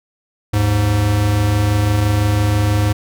square tone pair together, 77.78 / 103.82 Hz, D#2 / G#2, 0 / 0 cents, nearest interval perfect fourth, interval 500 cents, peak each -22 / -14 dBFS, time 0.53-2.93 s, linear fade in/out 10 ms, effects none

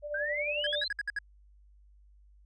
sine tone with tremolo, 590 Hz, D5, 8 cents sharp, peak -31 dBFS, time 0.02-0.85 s, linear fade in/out 50 ms, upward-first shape sine, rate 11 Hz, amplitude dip 60%
sine exponential sweep, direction up, 1528 to 4186 Hz, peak -31 dBFS, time 0.14-0.88 s, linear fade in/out 5 ms
triangle tone bursts, 1661.2 Hz, G#6, in tune, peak -28 dBFS, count 7, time 0.64-1.188 s, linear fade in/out 2 ms, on 26 ms, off 61 ms
effects added 50 Hz sine -56 dBFS peak until 2.45 s + resampled to 22050 Hz

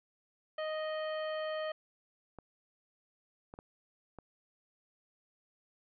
harmonic tone, 622.3 Hz, D#5, in tune, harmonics 1 / 2 / 3 / 4 / 5 / 7, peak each -35 / -44 / -45 / -55 / -48 / -58 dBFS, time 0.58-1.72 s, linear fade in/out 5 ms
clicks, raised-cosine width 1 ms, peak -33 dBFS, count 4, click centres 2.387 / 3.539 / 3.589 / 4.187 s
effects none

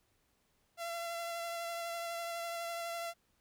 sawtooth tone with vibrato, 679 Hz, F5, 49 cents flat, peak -34 dBFS, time 0.77-3.14 s, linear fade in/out 50 ms, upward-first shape triangle, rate 12 Hz, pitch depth 18 cents each way, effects pink hiss -75 dBFS RMS until 3.4 s

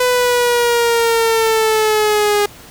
sawtooth linear sweep, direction down, 501 to 410 Hz, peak -8 dBFS, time 0-2.46 s, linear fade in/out 5 ms, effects pink hiss -39 dBFS RMS until 2.7 s

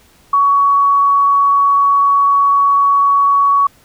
sine tone, 1123 Hz, C#6, 22 cents sharp, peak -8 dBFS, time 0.33-3.67 s, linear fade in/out 5 ms, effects pink hiss -49 dBFS RMS until 3.84 s

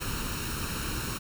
pink noise with comb filter, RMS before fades -33 dBFS, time 0-1.19 s, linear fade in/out 20 ms, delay 0.73 ms, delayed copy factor +0.65, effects none

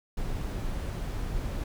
brown noise, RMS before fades -32 dBFS, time 0.17-1.64 s, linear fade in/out 5 ms, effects none

